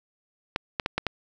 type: clicks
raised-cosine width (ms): 0.3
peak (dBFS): -9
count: 5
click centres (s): 0.561 / 0.798 / 0.861 / 0.98 / 1.067
effects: none